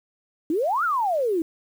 sine exponential two-way sweep, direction up then down, 293.7 to 1459 to 310.7 Hz, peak -20 dBFS, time 0.5-1.42 s, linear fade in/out 2 ms, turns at 0.84 s, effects 8-bit

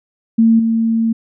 sine tone with level steps, 226.4 Hz, A3, 50 cents sharp, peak -7 / -12 dBFS, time 0.38-1.13 s, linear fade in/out 10 ms, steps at 0.59 s, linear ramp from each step 5 ms, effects none

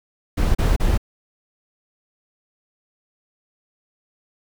brown noise bursts, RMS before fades -17 dBFS, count 3, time 0.37-0.978 s, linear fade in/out 10 ms, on 180 ms, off 34 ms, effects none

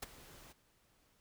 pink noise with ADSR envelope, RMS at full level -39 dBFS, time 0.02-0.53 s, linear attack 8 ms, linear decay 19 ms, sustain -18 dB, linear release 14 ms, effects pink hiss -72 dBFS RMS until 1.2 s

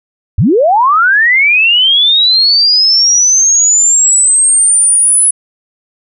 sine linear sweep, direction up, 64.5 to 10230 Hz, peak -5 dBFS, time 0.38-5.31 s, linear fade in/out 5 ms, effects none

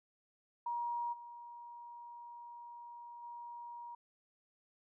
sine tone with level steps, 950 Hz, A#5, 33 cents sharp, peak -35 / -48 / -45 dBFS, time 0.66-3.95 s, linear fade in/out 5 ms, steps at 1.12 / 3.22 s, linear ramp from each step 20 ms, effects none

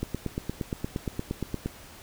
click train, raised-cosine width 3 ms, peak -16 dBFS, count 15, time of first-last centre 0.03-1.66 s, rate 8.59 Hz, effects pink hiss -48 dBFS RMS until 2.02 s

